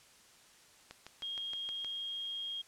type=click train; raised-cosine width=0.2 ms; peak=-29 dBFS; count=7; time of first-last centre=0.91-1.846 s; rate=6.41 Hz
type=tone; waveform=sine; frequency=3247 Hz; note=G#7; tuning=40 cents flat; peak=-37 dBFS; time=1.22-2.62 s; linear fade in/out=10 ms
effects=white hiss -61 dBFS RMS until 2.67 s + low-pass 9000 Hz 12 dB/octave